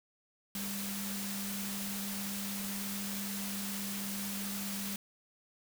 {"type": "tone in noise", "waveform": "sine", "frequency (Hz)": 199.3, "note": "G3", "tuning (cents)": 29, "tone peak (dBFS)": -39, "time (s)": [0.55, 4.96], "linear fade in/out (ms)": 2, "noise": "white", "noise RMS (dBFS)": -40, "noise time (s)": [0.55, 4.96], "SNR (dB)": -2, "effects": []}